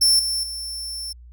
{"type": "tone with level steps", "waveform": "sawtooth", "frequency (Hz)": 5380, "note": "E8", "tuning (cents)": 34, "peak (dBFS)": [-11, -19, -26], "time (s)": [0.01, 1.13], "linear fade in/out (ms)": 10, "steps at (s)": [0.19, 0.43], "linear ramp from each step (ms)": 5, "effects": ["added 60 Hz sine -41 dBFS peak until 1.32 s"]}